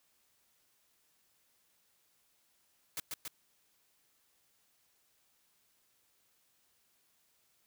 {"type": "noise with echo", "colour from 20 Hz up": "white", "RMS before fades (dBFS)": -38, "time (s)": [2.97, 3], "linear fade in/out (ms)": 2, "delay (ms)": 140, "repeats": 2, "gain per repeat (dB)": -2, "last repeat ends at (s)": 3.28, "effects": ["white hiss -73 dBFS RMS until 7.66 s"]}